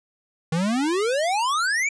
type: exponential sweep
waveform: square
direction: up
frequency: 155.56 to 2364 Hz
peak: -21 dBFS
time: 0.52-1.89 s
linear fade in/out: 5 ms
effects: resampled to 22050 Hz